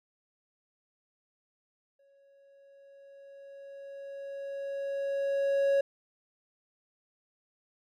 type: tone with exponential growth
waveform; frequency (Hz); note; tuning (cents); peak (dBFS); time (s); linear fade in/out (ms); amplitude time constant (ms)
triangle; 554.4; C#5; 0; -20; 1.99-5.81; 5; 830
effects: none